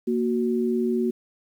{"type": "tone pair together", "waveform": "sine", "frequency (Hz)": [234, 370], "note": ["A#3", "F#4"], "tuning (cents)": [7, 0], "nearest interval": "minor sixth", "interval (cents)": 793, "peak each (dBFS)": [-23, -24], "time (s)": [0.07, 1.11], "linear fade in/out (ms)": 10, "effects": ["9-bit"]}